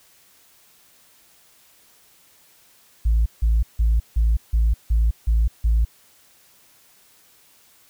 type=tone bursts; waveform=sine; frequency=55.7 Hz; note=A1; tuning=22 cents sharp; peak=-13 dBFS; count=8; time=3.05-5.85 s; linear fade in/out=10 ms; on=210 ms; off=160 ms; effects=tanh soft clip ceiling -12 dBFS + white hiss -55 dBFS RMS until 7.89 s